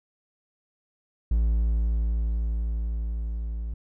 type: tone with level ramp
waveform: triangle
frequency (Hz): 56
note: A1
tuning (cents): +31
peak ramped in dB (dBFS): -17 to -27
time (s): 1.31-3.74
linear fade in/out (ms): 5
effects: none